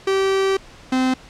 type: tone pair in turn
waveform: 45% pulse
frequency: 387 / 258.3 Hz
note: G4 / C4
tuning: -22 / -22 cents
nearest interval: perfect fifth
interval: 700 cents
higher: first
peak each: -16 dBFS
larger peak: neither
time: 0.07-0.57 / 0.92-1.14 s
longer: first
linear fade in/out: 5 ms
effects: pink hiss -44 dBFS RMS until 1.29 s + low-pass 6000 Hz 12 dB/octave